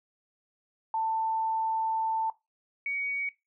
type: tone pair in turn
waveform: sine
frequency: 890 / 2248 Hz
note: A5 / C#7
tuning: +20 / +24 cents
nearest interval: octave + major third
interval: 1604 cents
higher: second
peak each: -26 / -29 dBFS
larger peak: first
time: 0.94-2.3 / 2.86-3.29 s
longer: first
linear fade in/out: 2 ms
effects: noise-tail reverb RT60 0.2 s tail -17 dB re dry